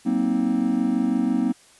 triangle chord, C half-diminished seventh, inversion second, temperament just, 188.37 / 235.5 / 261.6 / 314 Hz, Gb3 / Bb3 / C4 / Eb4, +31 / +18 / 0 / +16 cents, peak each -27 / -21 / -21 / -25 dBFS, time 0.05-1.53 s, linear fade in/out 20 ms, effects white hiss -53 dBFS RMS until 1.79 s + resampled to 24000 Hz

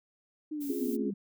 sine linear sweep, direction down, 310.1 to 193.9 Hz, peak -33 dBFS, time 0.51-1.14 s, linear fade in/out 10 ms
violet noise, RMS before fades -45 dBFS, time 0.6-0.97 s, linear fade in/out 20 ms
sine chord, Db major seventh, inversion third, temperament equal, 261.6 / 277.2 / 349.2 / 415.3 Hz, C4 / Db4 / F4 / Ab4, 0 / 0 / 0 / 0 cents, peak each -36 dBFS, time 0.69-1.11 s, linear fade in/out 10 ms
effects none

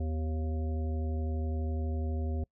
harmonic tone with a mistuned harmonic, 77.78 Hz, D#2, in tune, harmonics 1 / 3 / 5 / 7 / 9, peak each -30 / -40 / -44 / -47 / -49 dBFS, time 0-2.44 s, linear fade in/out 5 ms, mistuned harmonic 3, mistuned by +87 cents, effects noise-tail reverb RT60 0.1 s tail -26 dB re dry

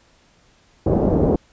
white low-pass noise, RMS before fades -17 dBFS, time 0.86-1.36 s, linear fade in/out 5 ms, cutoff 540 Hz, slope 24 dB/octave, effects pink hiss -56 dBFS RMS until 1.52 s + resampled to 16000 Hz

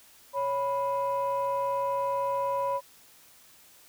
sine tone pair together, 554.4 / 987.8 Hz, C#5 / B5, 0 / 0 cents, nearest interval minor seventh, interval 1000 cents, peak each -28 / -27 dBFS, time 0.33-2.81 s, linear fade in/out 50 ms, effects tanh soft clip ceiling -21 dBFS + white hiss -56 dBFS RMS until 3.88 s

